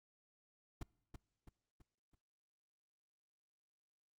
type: noise with echo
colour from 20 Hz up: brown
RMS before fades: -41 dBFS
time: 0.81-0.83 s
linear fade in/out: 5 ms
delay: 330 ms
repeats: 4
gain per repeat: -6 dB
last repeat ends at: 2.15 s
effects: noise-tail reverb RT60 0.9 s tail -25 dB re dry + Opus 48 kbps